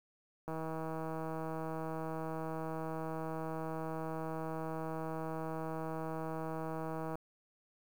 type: click train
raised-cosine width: 1 ms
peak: -27 dBFS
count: 1069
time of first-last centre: 0.48-7.155 s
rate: 160 Hz
effects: 9-bit